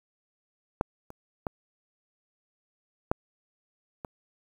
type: clicks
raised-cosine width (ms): 1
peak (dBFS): -10 / -29 / -16 / -9 / -22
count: 5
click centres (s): 0.811 / 1.104 / 1.468 / 3.115 / 4.048
effects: 8-bit